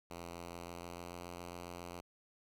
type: tone with pitch glide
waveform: 5% pulse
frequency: 85.8 to 87.4 Hz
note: F2 to F2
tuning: -30 to +2 cents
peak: -34 dBFS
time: 0.1-2.01 s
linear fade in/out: 10 ms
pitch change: +32 cents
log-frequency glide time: 0.32-1.22 s
effects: none